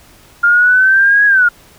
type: exponential two-way sweep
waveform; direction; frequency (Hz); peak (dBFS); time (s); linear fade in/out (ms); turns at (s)
sine; up then down; 1400 to 1672 to 1400; -6; 0.43-1.49; 10; 1.26
effects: pink hiss -44 dBFS RMS until 1.78 s